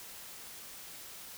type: silence
effects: white hiss -48 dBFS RMS until 1.37 s

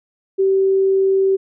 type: tone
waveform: sine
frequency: 385.9 Hz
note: G4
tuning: 27 cents flat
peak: -12 dBFS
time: 0.38-1.37 s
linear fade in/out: 20 ms
effects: none

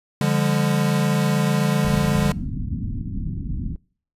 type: chord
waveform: square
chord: D diminished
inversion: none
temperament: equal with one note detuned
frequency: 146.83 / 174.61 / 202.9 Hz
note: D3 / F3 / Ab3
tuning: 0 / 0 / -40 cents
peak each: -21 / -25 / -23 dBFS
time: 0.21-2.32 s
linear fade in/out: 2 ms
type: low-pass noise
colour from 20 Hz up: pink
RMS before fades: -27 dBFS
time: 1.84-3.76 s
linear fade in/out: 2 ms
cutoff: 270 Hz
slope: 48 dB/octave
effects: noise-tail reverb RT60 0.5 s tail -25 dB re dry + resampled to 32000 Hz

